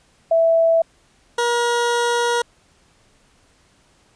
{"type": "tone pair in turn", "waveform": ["sine", "20% pulse"], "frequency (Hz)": [659.3, 476.4], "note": ["E5", "A#4"], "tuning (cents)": [0, 38], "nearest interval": "tritone", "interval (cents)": 562, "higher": "first", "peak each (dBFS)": -12, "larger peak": "neither", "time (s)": [[0.31, 0.82], [1.38, 2.42]], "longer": "second", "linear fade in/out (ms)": 5, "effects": ["pink hiss -57 dBFS RMS until 4.15 s", "resampled to 22050 Hz"]}